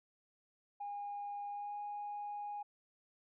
sine tone with pitch glide, 815 to 824.5 Hz, G#5 to G#5, -33 to -13 cents, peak -39 dBFS, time 0.8-2.63 s, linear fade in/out 10 ms, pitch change +20 cents, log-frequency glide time 1.49-1.76 s, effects tanh soft clip ceiling -36 dBFS

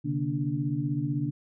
sine tone cluster, 131.3 / 147.2 / 238.5 / 292.1 Hz, C3 / D3 / A#3 / D4, +6 / +4 / +40 / -9 cents, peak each -31 / -30 / -38 / -31 dBFS, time 0.04-1.31 s, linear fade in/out 20 ms, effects none

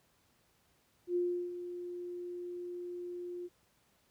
sine tone with ADSR envelope, 353.4 Hz, F4, 21 cents sharp, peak -28 dBFS, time 1.07-3.49 s, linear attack 86 ms, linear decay 350 ms, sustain -11 dB, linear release 36 ms, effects pink hiss -71 dBFS RMS until 4.1 s + high-pass 60 Hz 12 dB/octave

